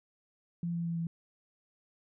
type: tone with pitch steps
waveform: sine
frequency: 171.1 / 169.62 / 168.16 / 166.71 Hz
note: F3 / E3 / E3 / E3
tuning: -35 / +50 / +35 / +20 cents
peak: -31 dBFS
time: 0.63-1.07 s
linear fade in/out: 2 ms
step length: 110 ms
effects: none